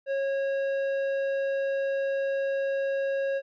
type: tone with tanh clipping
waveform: triangle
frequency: 547 Hz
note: C#5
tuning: 23 cents flat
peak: -27 dBFS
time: 0.06-3.42 s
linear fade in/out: 50 ms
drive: 14 dB
effects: none